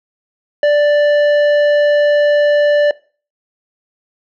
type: tone with tanh clipping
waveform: triangle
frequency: 587.3 Hz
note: D5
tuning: in tune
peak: -10 dBFS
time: 0.63-2.91 s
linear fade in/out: 2 ms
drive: 14 dB
effects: noise-tail reverb RT60 0.4 s tail -22 dB re dry